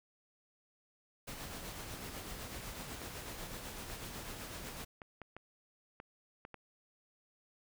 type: noise with tremolo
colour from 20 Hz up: pink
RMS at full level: -44 dBFS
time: 1.27-4.85 s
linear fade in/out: 10 ms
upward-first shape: sine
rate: 8 Hz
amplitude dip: 35%
type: clicks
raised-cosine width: 0.5 ms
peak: -32 dBFS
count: 9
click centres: 3.017 / 3.9 / 4.687 / 5.018 / 5.217 / 5.366 / 6.001 / 6.451 / 6.543 s
effects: none